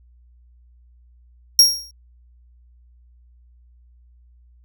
40% pulse tone with exponential decay, 5588 Hz, F8, in tune, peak -4 dBFS, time 1.59-1.91 s, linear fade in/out 2 ms, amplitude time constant 68 ms, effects added 60 Hz sine -49 dBFS peak until 4.64 s

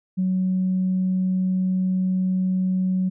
sine tone, 185.8 Hz, F#3, 7 cents sharp, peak -18 dBFS, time 0.17-3.1 s, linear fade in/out 20 ms, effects tanh soft clip ceiling -14 dBFS

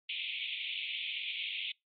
white band-pass noise, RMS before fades -38 dBFS, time 0.09-1.72 s, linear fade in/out 5 ms, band 2200 to 3600 Hz, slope 96 dB/octave, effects noise-tail reverb RT60 0.2 s tail -26 dB re dry + MP3 32 kbps

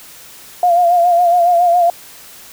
sine tone with vibrato, 698.5 Hz, F5, in tune, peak -8 dBFS, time 0.63-1.9 s, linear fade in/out 2 ms, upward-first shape sine, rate 7.2 Hz, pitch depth 50 cents each way, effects white hiss -38 dBFS RMS until 2.52 s

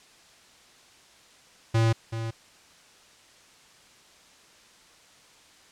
square tone with echo, 113.3 Hz, A#2, 49 cents flat, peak -20 dBFS, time 1.74-1.93 s, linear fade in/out 10 ms, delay 380 ms, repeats 1, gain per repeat -10 dB, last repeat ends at 2.31 s, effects white hiss -55 dBFS RMS until 5.71 s + low-pass 7000 Hz 12 dB/octave

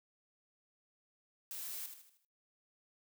blue noise with echo, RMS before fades -44 dBFS, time 1.51-1.86 s, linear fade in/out 0 ms, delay 78 ms, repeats 5, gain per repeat -7 dB, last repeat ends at 2.25 s, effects noise-tail reverb RT60 0.5 s tail -26 dB re dry

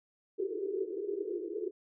pink band-pass noise, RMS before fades -36 dBFS, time 0.38-1.71 s, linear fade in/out 20 ms, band 350 to 440 Hz, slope 96 dB/octave, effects none

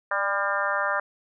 harmonic tone with a mistuned harmonic, 200 Hz, G3, 35 cents sharp, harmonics 3 / 4 / 5 / 6 / 7 / 8 / 9, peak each -30 / -34 / -31 / -29 / -30 / -30 / -32 dBFS, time 0.11-1 s, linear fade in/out 5 ms, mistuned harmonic 3, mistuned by -22 cents, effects none

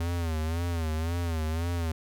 square tone with vibrato, 82.41 Hz, E2, in tune, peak -28 dBFS, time 0-1.92 s, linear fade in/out 5 ms, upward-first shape sine, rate 1.9 Hz, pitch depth 93 cents each way, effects none

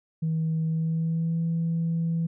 sine tone with pitch glide, 160.4 to 165.67 Hz, E3 to E3, -47 to +9 cents, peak -22 dBFS, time 0.22-2.27 s, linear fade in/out 10 ms, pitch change +56 cents, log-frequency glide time 0.66-1.4 s, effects tanh soft clip ceiling -20 dBFS

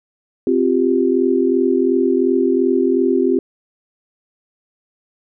sine chord, C suspended fourth, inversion none, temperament equal, 261.6 / 349.2 / 392 Hz, C4 / F4 / G4, 0 / 0 / 0 cents, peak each -17 dBFS, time 0.47-3.39 s, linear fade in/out 2 ms, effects none

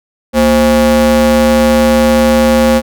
square ring-modulated tone, 148.3 Hz, D3, 17 cents sharp, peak -4 dBFS, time 0.33-2.82 s, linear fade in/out 50 ms, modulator 379 Hz, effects none

